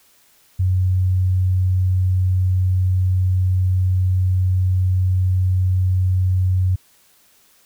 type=tone; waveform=sine; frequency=92.5 Hz; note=F#2; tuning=in tune; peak=-14 dBFS; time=0.59-6.76 s; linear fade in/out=10 ms; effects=white hiss -55 dBFS RMS until 7.65 s